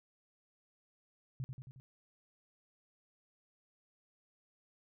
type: tone with echo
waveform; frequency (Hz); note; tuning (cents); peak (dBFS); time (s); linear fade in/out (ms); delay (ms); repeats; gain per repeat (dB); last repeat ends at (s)
sine; 130; C3; -11; -36; 1.4-1.44; 0; 90; 4; -4; 1.8
effects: none